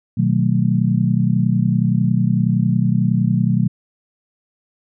sine chord, B dominant seventh, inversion none, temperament just, 123.47 / 154.34 / 185.21 / 222.2 Hz, B2 / D#3 / F#3 / A3, 0 / -14 / +2 / +17 cents, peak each -18 / -20 / -18 / -21 dBFS, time 0.17-3.68 s, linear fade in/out 10 ms, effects none

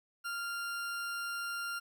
40% pulse tone, 1394 Hz, F6, 4 cents flat, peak -35 dBFS, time 0.24-1.8 s, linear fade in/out 20 ms, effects 12-bit

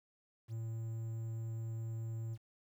triangle tone with quantisation, 113.1 Hz, A2, 48 cents sharp, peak -36 dBFS, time 0.48-2.38 s, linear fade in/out 50 ms, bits 11, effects none

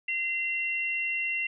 sine tone pair together, 2067 / 2737 Hz, C7 / F7, -22 / -36 cents, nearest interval perfect fourth, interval 486 cents, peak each -31 / -29 dBFS, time 0.08-1.47 s, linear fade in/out 5 ms, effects none

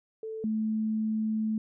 sine tone pair in turn, 441 / 218 Hz, A4 / A3, +4 / -16 cents, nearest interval octave, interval 1220 cents, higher first, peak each -34 / -26 dBFS, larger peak second, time 0.23-0.44 / 0.44-1.58 s, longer second, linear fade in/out 2 ms, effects none

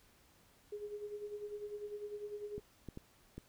sine tone with tremolo, 415.3 Hz, G#4, in tune, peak -39 dBFS, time 0.72-2.6 s, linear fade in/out 5 ms, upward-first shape sine, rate 10 Hz, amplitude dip 65%
clicks, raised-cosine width 3 ms, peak -32 dBFS, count 4, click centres 2.58 / 2.887 / 2.974 / 3.38 s
effects pink hiss -67 dBFS RMS until 3.48 s

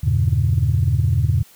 sine chord, E diminished seventh, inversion none, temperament just, 82.41 / 98.89 / 118.67 / 142.4 Hz, E2 / G2 / Bb2 / Db3, 0 / +16 / +31 / +47 cents, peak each -19 / -19 / -19 / -21 dBFS, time 0.03-1.43 s, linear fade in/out 10 ms, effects tanh soft clip ceiling -6 dBFS + white hiss -49 dBFS RMS until 1.55 s

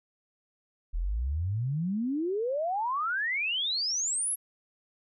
sine exponential sweep, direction up, 37.96 to 11480 Hz, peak -27 dBFS, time 0.93-4.36 s, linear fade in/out 20 ms, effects none

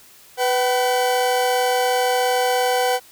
40% pulse tone pair together, 496.3 / 763 Hz, B4 / G5, +8 / -47 cents, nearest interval perfect fifth, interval 745 cents, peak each -19 dBFS, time 0.37-3 s, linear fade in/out 50 ms, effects white hiss -48 dBFS RMS until 3.11 s

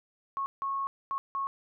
sine tone bursts at uneven times, 1096 Hz, C#6, 20 cents flat, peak -29 dBFS, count 4, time 0.37-0.46 / 0.62-0.87 / 1.11-1.18 / 1.35-1.47 s, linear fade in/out 0 ms, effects none

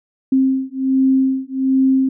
sine beating tone pair, 264.1 / 265.4 Hz, C4 / C4, +16 / +25 cents, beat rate 1.3 Hz, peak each -16 dBFS, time 0.32-2.09 s, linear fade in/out 5 ms, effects none

